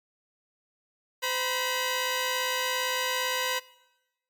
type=tone pair together; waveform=10% pulse; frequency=512.3 / 967 Hz; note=C5 / B5; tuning=-37 / -37 cents; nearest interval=major seventh; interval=1100 cents; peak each=-21 dBFS; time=1.22-3.6 s; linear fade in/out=20 ms; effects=noise-tail reverb RT60 1.0 s tail -21 dB re dry + MP3 96 kbps